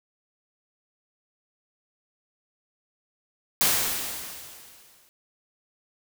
white noise with exponential decay, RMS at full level -20 dBFS, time 3.61-5.09 s, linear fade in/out 0 ms, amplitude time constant 320 ms, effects none

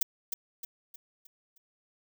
violet noise with echo, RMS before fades -25 dBFS, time 0.01-0.03 s, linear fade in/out 5 ms, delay 310 ms, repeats 5, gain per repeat -7 dB, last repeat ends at 1.58 s, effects none

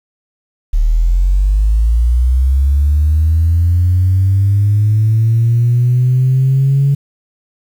sine linear sweep, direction up, 36.71 to 140.8 Hz, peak -7 dBFS, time 0.73-6.95 s, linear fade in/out 10 ms, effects tanh soft clip ceiling -4 dBFS + 7-bit

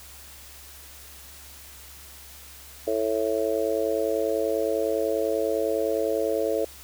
harmonic tone, 110 Hz, A2, in tune, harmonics 3 / 4 / 5 / 6, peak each -31 / -26 / -27 / -30 dBFS, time 2.87-6.65 s, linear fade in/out 5 ms, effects added 69 Hz sine -50 dBFS peak until 6.83 s + white hiss -46 dBFS RMS until 6.83 s

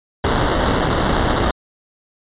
pink noise with sample-and-hold, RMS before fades -17 dBFS, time 0.24-1.51 s, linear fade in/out 2 ms, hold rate 2450 Hz, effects resampled to 8000 Hz

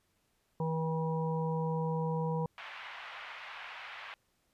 harmonic tone, 161.1 Hz, E3, 39 cents flat, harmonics 1 / 3 / 5 / 6, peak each -32 / -36 / -44 / -39 dBFS, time 0.6-2.46 s, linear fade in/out 2 ms
white band-pass noise, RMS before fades -46 dBFS, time 2.58-4.14 s, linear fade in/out 0 ms, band 720 to 2700 Hz, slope 24 dB/octave
effects pink hiss -75 dBFS RMS until 4.53 s + resampled to 32000 Hz

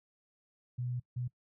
sine tone bursts at uneven times, 123.47 Hz, B2, in tune, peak -33 dBFS, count 2, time 0.78-1 / 1.16-1.28 s, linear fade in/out 10 ms, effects noise-tail reverb RT60 0.1 s tail -21 dB re dry

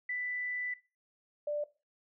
sine tone pair in turn, 1985 / 590.1 Hz, B6 / D5, +8 / +8 cents, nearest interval octave + major sixth, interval 2100 cents, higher first, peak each -33 / -31 dBFS, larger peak second, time 0.09-0.74 / 1.47-1.64 s, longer first, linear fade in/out 5 ms, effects noise-tail reverb RT60 0.3 s tail -18 dB re dry

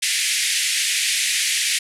pink band-pass noise, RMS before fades -21 dBFS, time 0.02-1.79 s, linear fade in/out 10 ms, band 1900 to 11000 Hz, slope 48 dB/octave, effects none

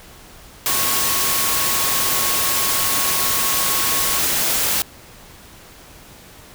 sine tone in noise, 1097 Hz, C#6, 18 cents flat, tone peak -28 dBFS, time 0.68-4.19 s, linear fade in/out 0 ms, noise white, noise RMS -19 dBFS, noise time 0.66-4.82 s, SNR -12 dB, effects pink hiss -43 dBFS RMS until 6.54 s

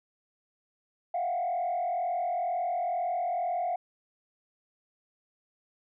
sine tone with frequency modulation, 707 Hz, F5, 21 cents sharp, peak -26 dBFS, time 1.14-3.76 s, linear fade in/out 5 ms, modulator 42.1 Hz, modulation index 0.92, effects tanh soft clip ceiling -24 dBFS

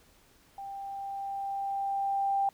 sine tone with level ramp, 790 Hz, G5, 13 cents sharp, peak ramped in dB -38 to -24 dBFS, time 0.58-2.49 s, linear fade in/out 2 ms, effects pink hiss -62 dBFS RMS until 2.53 s

